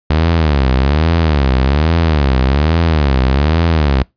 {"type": "tone with vibrato", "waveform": "sawtooth", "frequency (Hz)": 73.42, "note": "D2", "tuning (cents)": 0, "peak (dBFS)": -6, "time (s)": [0.1, 4.03], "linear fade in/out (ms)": 5, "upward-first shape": "sine", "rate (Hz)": 1.2, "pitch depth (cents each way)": 230, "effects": ["noise-tail reverb RT60 0.2 s tail -25 dB re dry", "resampled to 11025 Hz"]}